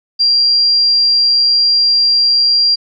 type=tone; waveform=sine; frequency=4757 Hz; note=D8; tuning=21 cents sharp; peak=-8 dBFS; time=0.19-2.76 s; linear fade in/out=20 ms; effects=none